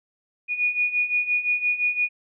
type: beating tone pair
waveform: sine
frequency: 2453 / 2458.8 Hz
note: D#7 / D#7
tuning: -25 / -21 cents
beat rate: 5.8 Hz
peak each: -26 / -22 dBFS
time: 0.48-2.09 s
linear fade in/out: 50 ms
effects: none